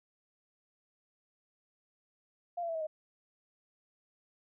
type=tone with pitch steps; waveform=sine; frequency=698.5 / 678.2 / 658.5 / 639.4 / 620.9 Hz; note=F5 / E5 / E5 / D#5 / D#5; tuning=0 / +49 / -2 / +47 / -4 cents; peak=-33 dBFS; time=2.57-2.87 s; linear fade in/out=10 ms; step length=60 ms; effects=none